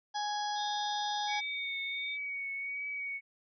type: harmonic tone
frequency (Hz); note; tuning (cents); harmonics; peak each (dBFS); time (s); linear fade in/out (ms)
832; G#5; +3; 1 / 2 / 4 / 5 / 6 / 7; -33 / -43 / -43 / -51 / -43 / -48; 0.14-1.41; 20
type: tone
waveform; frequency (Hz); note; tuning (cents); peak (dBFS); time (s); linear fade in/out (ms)
sine; 3636; A#7; -44; -40; 0.55-2.18; 50
type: tone with vibrato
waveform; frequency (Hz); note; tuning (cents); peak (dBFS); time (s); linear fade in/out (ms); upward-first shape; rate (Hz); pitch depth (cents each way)
sine; 2245; C#7; +21; -35; 1.27-3.21; 50; triangle; 1.4; 32
effects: none